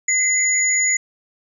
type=tone pair together; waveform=sine; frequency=2042 / 6868 Hz; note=C7 / A8; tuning=-43 / -43 cents; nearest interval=octave + major sixth; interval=2100 cents; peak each=-19 / -17 dBFS; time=0.08-0.97 s; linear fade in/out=5 ms; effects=none